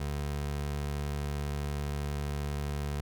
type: tone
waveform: 25% pulse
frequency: 72.4 Hz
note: D2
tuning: 24 cents flat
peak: -28 dBFS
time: 0-3.01 s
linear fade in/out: 5 ms
effects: none